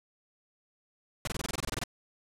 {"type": "noise bursts", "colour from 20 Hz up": "pink", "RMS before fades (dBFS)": -33, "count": 13, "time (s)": [1.25, 1.838], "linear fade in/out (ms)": 2, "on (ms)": 24, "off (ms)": 23, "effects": ["low-pass 10000 Hz 12 dB/octave"]}